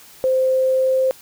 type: tone with pitch glide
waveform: sine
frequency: 520 to 523 Hz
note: C5 to C5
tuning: -11 to -1 cents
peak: -14 dBFS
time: 0.24-1.11 s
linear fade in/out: 0 ms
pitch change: +10 cents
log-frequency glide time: 0.36-0.97 s
effects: white hiss -45 dBFS RMS until 1.21 s